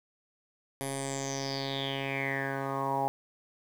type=tone with low-pass filter sweep; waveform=10% pulse; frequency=136.6 Hz; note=C#3; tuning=25 cents flat; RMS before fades=-33 dBFS; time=0.81-3.08 s; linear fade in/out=0 ms; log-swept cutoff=11000 to 810 Hz; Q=7.4; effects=9-bit